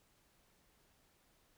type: silence
effects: pink hiss -72 dBFS RMS until 1.57 s